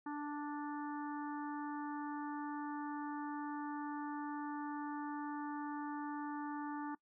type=harmonic tone; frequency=293.7 Hz; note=D4; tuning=in tune; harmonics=1 / 3 / 4 / 5 / 6; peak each=-41 / -45 / -50 / -54 / -56 dBFS; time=0.06-6.95 s; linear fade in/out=5 ms; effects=noise-tail reverb RT60 0.1 s tail -22 dB re dry